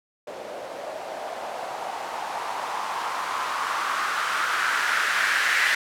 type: noise with low-pass filter sweep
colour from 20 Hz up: violet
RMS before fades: -27 dBFS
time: 0.27-5.75 s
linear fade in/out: 5 ms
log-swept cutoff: 540 to 1800 Hz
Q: 3.4
effects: none